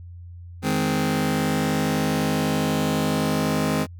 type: chord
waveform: sawtooth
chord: Ab major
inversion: second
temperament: just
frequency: 155.74 / 207.7 / 259.6 Hz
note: Eb3 / Ab3 / C4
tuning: +2 / 0 / -13 cents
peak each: -21 dBFS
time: 0.62-3.87 s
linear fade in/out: 50 ms
effects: added 87 Hz sine -37 dBFS peak until 3.99 s